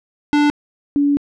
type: tone pair in turn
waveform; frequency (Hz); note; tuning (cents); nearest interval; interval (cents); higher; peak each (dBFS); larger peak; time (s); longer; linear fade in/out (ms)
square / sine; 293.7 / 286; D4 / D4; 0 / -46; unison; 46; first; -12; neither; 0.33-0.5 / 0.96-1.17; second; 0
effects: low-pass 4000 Hz 12 dB/octave